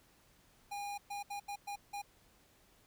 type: tone bursts at uneven times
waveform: square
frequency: 813 Hz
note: G#5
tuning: 37 cents flat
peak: -40 dBFS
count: 6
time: 0.71-0.98 / 1.1-1.23 / 1.3-1.4 / 1.48-1.56 / 1.67-1.76 / 1.93-2.02 s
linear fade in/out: 10 ms
effects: pink hiss -67 dBFS RMS until 2.86 s